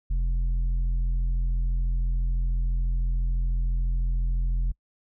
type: tone with tanh clipping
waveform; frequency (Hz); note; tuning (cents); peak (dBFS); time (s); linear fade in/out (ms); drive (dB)
triangle; 43.01; F1; -26; -23; 0.1-4.72; 10; 10
effects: noise-tail reverb RT60 0.1 s tail -26 dB re dry